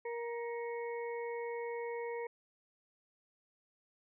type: harmonic tone with a mistuned harmonic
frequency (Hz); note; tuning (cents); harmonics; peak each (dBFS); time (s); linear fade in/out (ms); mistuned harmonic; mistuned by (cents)
470; A#4; +14; 1 / 2 / 4 / 5; -38 / -45 / -51 / -50; 0.05-2.27; 5; 5; -110
effects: none